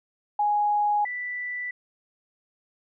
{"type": "tone pair in turn", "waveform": "sine", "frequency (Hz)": [830.6, 1975.5], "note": ["G#5", "B6"], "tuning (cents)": [0, 0], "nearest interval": "octave + minor third", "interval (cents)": 1500, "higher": "second", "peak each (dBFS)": [-20, -29], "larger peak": "first", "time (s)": [[0.39, 1.05], [1.05, 1.71]], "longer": "neither", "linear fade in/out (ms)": 5, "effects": []}